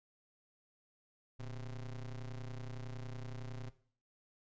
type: ring-modulated tone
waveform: square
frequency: 65.41 Hz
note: C2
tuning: in tune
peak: -40 dBFS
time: 1.39-3.7 s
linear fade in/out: 10 ms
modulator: 50 Hz
effects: noise-tail reverb RT60 0.5 s tail -17 dB re dry + resampled to 16000 Hz